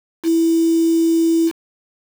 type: tone with quantisation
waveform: sine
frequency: 329.6 Hz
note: E4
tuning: in tune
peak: -12 dBFS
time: 0.23-1.52 s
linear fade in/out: 50 ms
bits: 5
effects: none